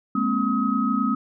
sine tone cluster, 208.4 / 236.1 / 267.4 / 1269 Hz, G#3 / A#3 / C4 / D#6, +6 / +22 / +38 / +34 cents, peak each -25 dBFS, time 0.15-1.15 s, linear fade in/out 5 ms, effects none

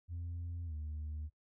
sine tone with pitch glide, 85.7 to 76.35 Hz, F2 to D#2, -32 to -32 cents, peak -37 dBFS, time 0.08-1.3 s, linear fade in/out 50 ms, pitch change -200 cents, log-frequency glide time 0.65-0.74 s, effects noise-tail reverb RT60 0.1 s tail -21 dB re dry + tanh soft clip ceiling -37 dBFS

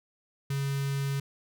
square tone with notch filter, 138.59 Hz, C#3, in tune, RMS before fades -30 dBFS, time 0.5-1.2 s, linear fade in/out 5 ms, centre 640 Hz, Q 0.64, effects none

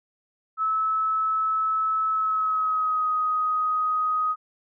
sine tone with pitch glide, 1300 to 1253.5 Hz, E6 to D#6, -24 to +12 cents, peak -21 dBFS, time 0.57-4.36 s, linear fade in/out 50 ms, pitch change -64 cents, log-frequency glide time 2.1-3.09 s, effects none

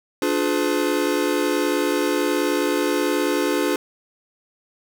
square chord, D diminished seventh, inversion none, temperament just, 293.7 / 352.4 / 422.9 / 507.5 Hz, D4 / F4 / Ab4 / Cb5, 0 / +16 / +31 / +47 cents, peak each -24 / -25 / -26 / -27 dBFS, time 0.22-3.76 s, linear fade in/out 2 ms, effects none

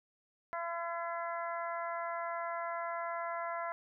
harmonic tone, 338.7 Hz, E4, 47 cents sharp, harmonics 2 / 3 / 4 / 5 / 6, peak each -39 / -40 / -42 / -47 / -48 dBFS, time 0.53-3.72 s, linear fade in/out 0 ms, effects none

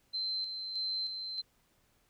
sine tone with tremolo, 4098 Hz, C8, 37 cents flat, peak -32 dBFS, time 0.13-1.42 s, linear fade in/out 20 ms, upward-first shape square, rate 1.6 Hz, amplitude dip 45%, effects pink hiss -71 dBFS RMS until 2.09 s

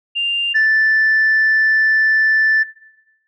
sine tone pair in turn, 2794 / 1760.1 Hz, F7 / A6, 0 / 0 cents, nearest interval minor sixth, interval 800 cents, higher first, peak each -16 / -9 dBFS, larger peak second, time 0.15-0.54 / 0.54-2.64 s, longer second, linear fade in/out 20 ms, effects noise-tail reverb RT60 1.0 s tail -19 dB re dry + tanh soft clip ceiling -8 dBFS

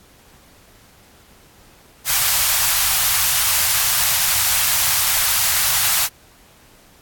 white band-stop noise, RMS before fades -17 dBFS, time 2.05-6.09 s, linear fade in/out 50 ms, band 130 to 740 Hz, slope 24 dB/octave, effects pink hiss -50 dBFS RMS until 7.01 s + AAC 64 kbps

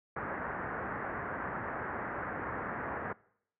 white low-pass noise, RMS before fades -38 dBFS, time 0.16-3.13 s, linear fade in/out 5 ms, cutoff 1800 Hz, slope 48 dB/octave, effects noise-tail reverb RT60 0.7 s tail -23 dB re dry + high-pass 60 Hz 12 dB/octave

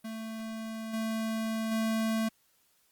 square tone with level steps, 222.2 Hz, A3, 17 cents sharp, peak -37 / -31 / -28 dBFS, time 0.04-2.29 s, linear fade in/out 10 ms, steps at 0.93 / 1.71 s, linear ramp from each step 10 ms, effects white hiss -69 dBFS RMS until 2.91 s + Opus 32 kbps

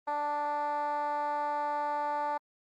10% pulse tone with band-pass filter, 293.7 Hz, D4, in tune, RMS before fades -32 dBFS, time 0.07-2.38 s, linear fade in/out 10 ms, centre 820 Hz, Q 4.1, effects Opus 32 kbps

